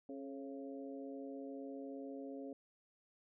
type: harmonic tone with a mistuned harmonic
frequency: 136.8 Hz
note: C#3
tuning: 23 cents flat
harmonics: 2 / 3 / 4 / 5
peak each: -46 / -51 / -51 / -58 dBFS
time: 0.09-2.53 s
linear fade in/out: 2 ms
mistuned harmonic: 3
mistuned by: +60 cents
effects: none